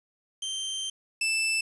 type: tone pair in turn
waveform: sawtooth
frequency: 3136 / 2645 Hz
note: G7 / E7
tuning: 0 / +5 cents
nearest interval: minor third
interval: 295 cents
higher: first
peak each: -27 / -21 dBFS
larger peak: second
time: 0.42-0.9 / 1.21-1.61 s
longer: first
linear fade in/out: 5 ms
effects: resampled to 24000 Hz + 9-bit